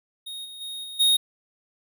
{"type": "tone with level steps", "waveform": "square", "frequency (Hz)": 3729, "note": "A#7", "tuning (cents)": 0, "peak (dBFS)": [-34, -39, -33, -36, -17], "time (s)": [0.26, 1.17], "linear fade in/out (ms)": 10, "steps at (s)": [0.44, 0.6, 0.83, 0.99], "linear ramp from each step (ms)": 20, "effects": []}